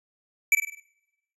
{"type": "tone with echo", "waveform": "square", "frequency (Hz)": 2313, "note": "D7", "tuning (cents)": -27, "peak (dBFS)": -16, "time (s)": [0.52, 0.55], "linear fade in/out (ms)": 2, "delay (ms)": 50, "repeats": 5, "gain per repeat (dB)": -6, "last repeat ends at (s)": 0.8, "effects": ["noise-tail reverb RT60 0.9 s tail -24 dB re dry", "resampled to 32000 Hz"]}